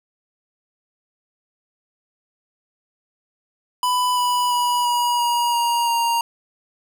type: tone with pitch steps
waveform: square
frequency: 995 / 984.7 / 974.5 / 964.4 / 954.5 / 944.6 / 934.8 Hz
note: B5 / B5 / B5 / B5 / A#5 / A#5 / A#5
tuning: +13 / -5 / -23 / -41 / +41 / +23 / +5 cents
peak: -18 dBFS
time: 3.83-6.21 s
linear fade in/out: 2 ms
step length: 340 ms
effects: 8-bit